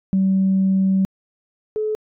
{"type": "tone pair in turn", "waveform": "sine", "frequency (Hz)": [191.4, 429.7], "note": ["G3", "A4"], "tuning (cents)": [-41, -41], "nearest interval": "octave + major second", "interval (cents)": 1400, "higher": "second", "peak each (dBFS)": [-13, -19], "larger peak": "first", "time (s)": [[0.13, 1.05], [1.76, 1.95]], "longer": "first", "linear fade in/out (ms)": 0, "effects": ["tanh soft clip ceiling -10 dBFS"]}